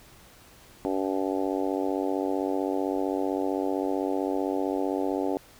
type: harmonic tone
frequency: 95.6 Hz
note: G2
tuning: 43 cents flat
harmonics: 3 / 4 / 5 / 6 / 7 / 8 / 9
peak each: -29 / -31 / -33 / -35 / -36 / -37 / -38 dBFS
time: 0.85-5.37 s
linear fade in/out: 0 ms
effects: pink hiss -53 dBFS RMS until 5.59 s